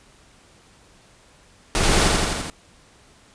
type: noise with echo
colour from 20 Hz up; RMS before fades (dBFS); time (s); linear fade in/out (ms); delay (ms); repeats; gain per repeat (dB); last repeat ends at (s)
pink; -20; 1.75-2.08; 0; 84; 5; -2; 2.5
effects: pink hiss -53 dBFS RMS until 3.34 s + resampled to 22050 Hz